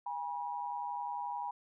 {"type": "tone pair together", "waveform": "sine", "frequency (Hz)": [816, 967.3], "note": ["G#5", "B5"], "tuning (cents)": [-31, -36], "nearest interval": "minor third", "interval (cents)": 295, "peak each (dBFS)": [-39, -38], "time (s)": [0.06, 1.51], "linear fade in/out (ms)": 5, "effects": []}